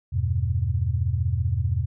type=chord; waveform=sine; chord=E minor; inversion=none; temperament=equal; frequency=82.41 / 98 / 123.47 Hz; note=E2 / G2 / B2; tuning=0 / 0 / 0 cents; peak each=-25 / -25 / -26 dBFS; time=0.12-1.86 s; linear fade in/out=20 ms; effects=none